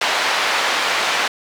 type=band-pass noise; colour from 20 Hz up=pink; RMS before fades=-19 dBFS; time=0.01-1.28 s; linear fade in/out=5 ms; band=810 to 4000 Hz; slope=12 dB/octave; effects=none